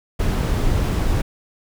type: noise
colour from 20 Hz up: brown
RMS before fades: -19 dBFS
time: 0.19-1.22 s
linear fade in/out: 10 ms
effects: none